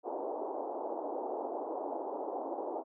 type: band-pass noise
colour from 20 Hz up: white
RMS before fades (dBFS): -38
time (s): 0.03-2.84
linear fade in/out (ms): 50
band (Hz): 290 to 880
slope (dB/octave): 48
effects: none